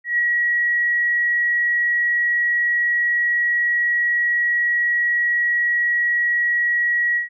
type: tone with ADSR envelope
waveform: sine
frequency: 1914 Hz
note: A#6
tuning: 45 cents sharp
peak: -14 dBFS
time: 0.04-7.29 s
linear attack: 150 ms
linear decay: 3 ms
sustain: -2 dB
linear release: 130 ms
effects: none